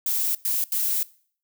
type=noise bursts at uneven times; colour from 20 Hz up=violet; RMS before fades=-24 dBFS; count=3; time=0.06-0.35 / 0.45-0.64 / 0.72-1.03 s; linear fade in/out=2 ms; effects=noise-tail reverb RT60 0.5 s tail -21 dB re dry

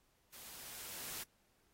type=noise with level ramp; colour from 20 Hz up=white; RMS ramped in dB=-54 to -44 dBFS; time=0.32-1.24 s; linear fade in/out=20 ms; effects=pink hiss -75 dBFS RMS until 1.73 s + AAC 48 kbps

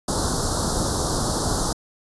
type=band-stop noise; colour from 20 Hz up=pink; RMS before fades=-23 dBFS; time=0.08-1.73 s; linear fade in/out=5 ms; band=1400 to 4000 Hz; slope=48 dB/octave; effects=resampled to 24000 Hz

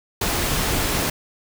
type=noise; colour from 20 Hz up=pink; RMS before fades=-22 dBFS; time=0.21-1.1 s; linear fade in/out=5 ms; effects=none

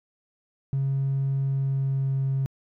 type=tone with pitch glide; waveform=triangle; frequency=136.4 to 134.99 Hz; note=C#3 to C#3; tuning=-28 to -46 cents; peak=-19 dBFS; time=0.73-2.46 s; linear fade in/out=0 ms; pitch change=-18 cents; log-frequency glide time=1.44-2.25 s; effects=tanh soft clip ceiling -19 dBFS

